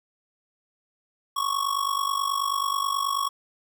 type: tone with amplitude modulation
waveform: square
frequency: 1108.7 Hz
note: C#6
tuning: in tune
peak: -21 dBFS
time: 1.36-3.29 s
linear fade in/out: 10 ms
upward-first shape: sine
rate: 49.3 Hz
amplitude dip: 80%
effects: 10-bit